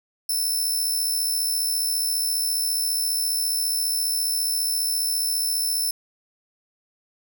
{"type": "tone with amplitude modulation", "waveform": "10% pulse", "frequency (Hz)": 5300, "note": "E8", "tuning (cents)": 9, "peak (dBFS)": -14, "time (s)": [0.29, 5.91], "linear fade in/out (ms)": 5, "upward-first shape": "sine", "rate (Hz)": 74.7, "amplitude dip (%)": 45, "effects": []}